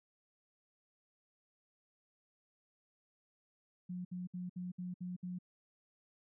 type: tone bursts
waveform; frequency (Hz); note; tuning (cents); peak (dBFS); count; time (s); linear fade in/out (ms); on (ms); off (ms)
sine; 179.9; F#3; -48; -39; 7; 3.89-5.388; 10; 160; 63
effects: none